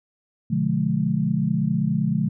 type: chord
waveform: sine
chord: B diminished seventh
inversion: none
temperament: just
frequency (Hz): 123.47 / 148.16 / 177.8 / 213.4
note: B2 / D3 / F3 / Ab3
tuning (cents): 0 / +16 / +31 / +47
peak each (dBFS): -29 / -24 / -24 / -24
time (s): 0.5-2.29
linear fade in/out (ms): 10
effects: none